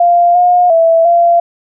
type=tone with pitch steps; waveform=sine; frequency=696 / 714 / 660 / 687 Hz; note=F5 / F5 / E5 / F5; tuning=-6 / +38 / +2 / -29 cents; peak=-5 dBFS; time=0-1.4 s; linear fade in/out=5 ms; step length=350 ms; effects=none